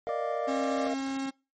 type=chord; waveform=triangle; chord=Bb suspended fourth; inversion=none; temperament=just; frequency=466.2 / 621.6 / 699.2 Hz; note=Bb4 / Eb5 / F5; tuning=0 / -2 / +2 cents; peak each=-33 / -33 / -32 dBFS; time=0.07-0.94 s; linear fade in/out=0 ms
type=harmonic tone; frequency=587.3 Hz; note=D5; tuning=in tune; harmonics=1 / 2 / 3; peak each=-33 / -38 / -50 dBFS; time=0.09-0.87 s; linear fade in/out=0 ms
type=tone; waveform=45% pulse; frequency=270 Hz; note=C#4; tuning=45 cents flat; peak=-30 dBFS; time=0.47-1.31 s; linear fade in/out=20 ms
effects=noise-tail reverb RT60 0.3 s tail -24 dB re dry + MP3 32 kbps